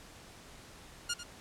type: tone with echo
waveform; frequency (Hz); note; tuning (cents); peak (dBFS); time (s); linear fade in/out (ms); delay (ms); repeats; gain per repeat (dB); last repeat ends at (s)
10% pulse; 1417; F6; +25; -23; 1.09-1.14; 10; 97; 1; -11; 1.237
effects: pink hiss -53 dBFS RMS until 1.4 s + low-pass 10000 Hz 12 dB/octave